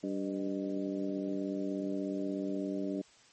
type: harmonic tone with a mistuned harmonic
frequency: 96.6 Hz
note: G2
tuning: 25 cents flat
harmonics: 2 / 3 / 4 / 5 / 6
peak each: -38 / -35 / -40 / -46 / -42 dBFS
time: 0.03-3.02 s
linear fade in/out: 10 ms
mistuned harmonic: 6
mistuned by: +83 cents
effects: white hiss -61 dBFS RMS until 3.32 s + MP3 32 kbps